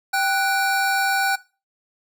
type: tone pair together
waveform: square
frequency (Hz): 784 / 1480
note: G5 / F#6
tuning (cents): 0 / 0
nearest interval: major seventh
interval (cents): 1100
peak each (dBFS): -22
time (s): 0.13-1.36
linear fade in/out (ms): 10
effects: noise-tail reverb RT60 0.3 s tail -19 dB re dry